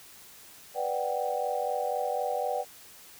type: chord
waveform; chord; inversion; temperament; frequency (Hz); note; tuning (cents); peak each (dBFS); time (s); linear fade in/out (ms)
sine; G major seventh; first; equal; 493.9 / 587.3 / 740 / 784; B4 / D5 / F#5 / G5; 0 / 0 / 0 / 0; -33; 0.74-2.65; 50
effects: white hiss -51 dBFS RMS until 3.19 s